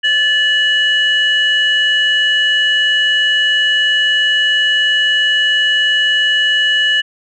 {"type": "tone pair together", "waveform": "sine", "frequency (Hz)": [1737, 2930], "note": ["A6", "F#7"], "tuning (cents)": [-23, -18], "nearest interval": "major sixth", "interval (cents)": 905, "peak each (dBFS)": -12, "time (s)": [0.03, 7.02], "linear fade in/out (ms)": 20, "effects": ["tanh soft clip ceiling -5 dBFS"]}